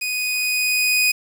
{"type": "tone with level ramp", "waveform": "sawtooth", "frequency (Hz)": 2489, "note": "D#7", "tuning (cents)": 0, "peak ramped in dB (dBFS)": [-19, -11], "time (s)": [0.01, 1.12], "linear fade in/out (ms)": 10, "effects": ["7-bit"]}